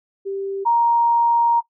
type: tone pair in turn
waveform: sine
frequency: 392 / 936.9 Hz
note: G4 / A#5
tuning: 0 / +8 cents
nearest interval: octave + minor third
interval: 1508 cents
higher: second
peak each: -23 / -13 dBFS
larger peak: second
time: 0.25-0.65 / 0.65-1.61 s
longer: second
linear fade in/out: 20 ms
effects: noise-tail reverb RT60 0.1 s tail -19 dB re dry